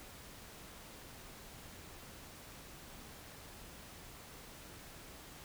silence, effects pink hiss -53 dBFS RMS until 5.44 s

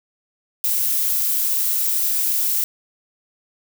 violet noise, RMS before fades -20 dBFS, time 0.64-2.64 s, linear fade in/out 0 ms, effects none

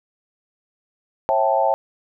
sine chord, A dominant seventh, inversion first, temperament equal with one note detuned, 542.6 / 659.3 / 784 / 880 Hz, C#5 / E5 / G5 / A5, -37 / 0 / 0 / 0 cents, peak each -21 dBFS, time 1.29-1.74 s, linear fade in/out 0 ms, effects none

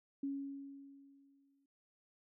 sine tone with exponential decay, 277.2 Hz, C#4, in tune, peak -35 dBFS, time 0.23-1.66 s, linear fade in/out 5 ms, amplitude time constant 310 ms, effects none

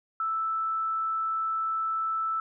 sine tone, 1318.5 Hz, E6, in tune, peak -26 dBFS, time 0.2-2.4 s, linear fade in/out 2 ms, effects none

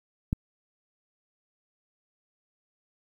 click, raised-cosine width 5 ms, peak -13 dBFS, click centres 0.329 s, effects 9-bit

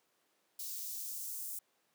blue noise with high-pass filter sweep, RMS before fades -42 dBFS, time 0.59-1.59 s, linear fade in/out 5 ms, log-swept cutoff 4400 to 7900 Hz, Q 1.2, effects pink hiss -75 dBFS RMS until 1.94 s + high-pass 300 Hz 12 dB/octave

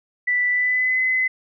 sine tone with pitch glide, 1975.5 to 2031 Hz, B6 to B6, 0 to +48 cents, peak -17 dBFS, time 0.27-1.28 s, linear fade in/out 10 ms, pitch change +48 cents, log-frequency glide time 0.5-0.99 s, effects none

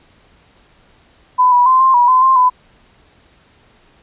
sine tone with pitch steps, 1003 / 978 / 1035 / 1052 / 969 / 1023 / 1053 / 1004 Hz, B5 / B5 / C6 / C6 / B5 / C6 / C6 / B5, +26 / -17 / -19 / +9 / -33 / -39 / +11 / +28 cents, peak -7 dBFS, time 1.38-2.5 s, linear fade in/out 20 ms, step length 140 ms, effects pink hiss -51 dBFS RMS until 4.02 s + resampled to 8000 Hz

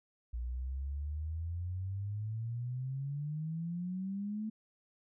sine exponential sweep, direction up, 58.27 to 220 Hz, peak -35 dBFS, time 0.33-4.5 s, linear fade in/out 10 ms, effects none

